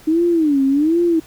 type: tone with vibrato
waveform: sine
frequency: 305.5 Hz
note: D#4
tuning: 32 cents flat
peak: -12 dBFS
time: 0.07-1.2 s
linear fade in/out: 10 ms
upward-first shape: sine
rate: 1.3 Hz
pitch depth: 220 cents each way
effects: pink hiss -45 dBFS RMS until 1.26 s